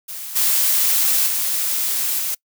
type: noise with level steps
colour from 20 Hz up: blue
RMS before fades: -31 / -17 / -21 / -23 dBFS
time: 0.08-2.35 s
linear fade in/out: 10 ms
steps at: 0.35 / 1.26 / 2.18 s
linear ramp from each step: 20 ms
effects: noise-tail reverb RT60 0.1 s tail -25 dB re dry